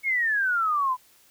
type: exponential sweep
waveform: sine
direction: down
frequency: 2217 to 988 Hz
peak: -21 dBFS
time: 0.03-0.97 s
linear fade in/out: 50 ms
effects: white hiss -58 dBFS RMS until 1.3 s